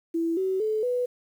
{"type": "tone with pitch steps", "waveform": "sine", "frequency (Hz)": [331.7, 378.8, 432.7, 494.1], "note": ["E4", "F#4", "A4", "B4"], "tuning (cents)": [11, 41, -29, 1], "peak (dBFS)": -23, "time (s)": [0.14, 1.06], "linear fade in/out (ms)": 10, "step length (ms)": 230, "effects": ["9-bit"]}